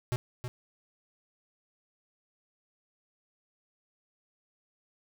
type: tone with echo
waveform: square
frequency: 123.6 Hz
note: B2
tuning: 2 cents sharp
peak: -28 dBFS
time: 0.12-0.16 s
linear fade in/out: 0 ms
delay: 320 ms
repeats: 1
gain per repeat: -7 dB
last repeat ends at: 0.48 s
effects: none

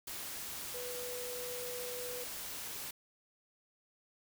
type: tone in noise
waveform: sine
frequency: 493.9 Hz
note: B4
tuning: in tune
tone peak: -42 dBFS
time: 0.74-2.24 s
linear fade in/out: 5 ms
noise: white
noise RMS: -43 dBFS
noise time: 0.07-2.91 s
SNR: -2 dB
effects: none

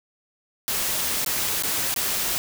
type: noise with dropouts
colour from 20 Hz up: white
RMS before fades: -25 dBFS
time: 0.68-2.38 s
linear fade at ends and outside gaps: 0 ms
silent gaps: 1.247-1.262 / 1.624-1.635 / 1.941-1.962 s
effects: none

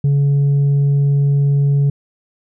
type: tone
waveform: sine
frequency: 141.3 Hz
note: C#3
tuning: 34 cents sharp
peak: -8 dBFS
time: 0.04-1.9 s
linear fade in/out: 5 ms
effects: tanh soft clip ceiling -10 dBFS

